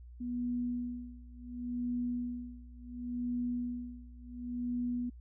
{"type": "tone with tremolo", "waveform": "sine", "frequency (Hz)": 243.9, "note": "B3", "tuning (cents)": -21, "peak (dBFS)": -31, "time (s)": [0.2, 5.1], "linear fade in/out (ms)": 10, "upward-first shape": "sine", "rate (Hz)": 0.7, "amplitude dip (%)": 95, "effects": ["added 60 Hz sine -48 dBFS peak until 5.2 s"]}